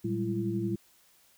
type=tone cluster; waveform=sine; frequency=114.4 / 190.8 / 202.2 / 337.8 Hz; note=A#2 / G3 / G#3 / E4; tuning=-32 / -47 / -46 / +42 cents; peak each=-34 / -34 / -36 / -32 dBFS; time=0.04-0.76 s; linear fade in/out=10 ms; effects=white hiss -63 dBFS RMS until 1.37 s